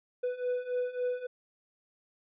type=beating tone pair; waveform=triangle; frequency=493.9 / 497.5 Hz; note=B4 / B4; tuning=0 / +13 cents; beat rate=3.6 Hz; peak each=-33 / -30 dBFS; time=0.23-1.27 s; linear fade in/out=10 ms; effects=resampled to 8000 Hz